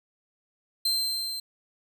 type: tone with level ramp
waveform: 40% pulse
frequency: 4129 Hz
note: C8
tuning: 24 cents flat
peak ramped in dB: -21 to -31 dBFS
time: 0.85-1.4 s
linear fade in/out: 5 ms
effects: none